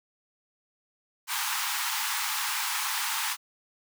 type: high-pass noise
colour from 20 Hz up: pink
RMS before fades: -30 dBFS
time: 1.27-3.37 s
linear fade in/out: 50 ms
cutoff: 820 Hz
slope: 96 dB/octave
effects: none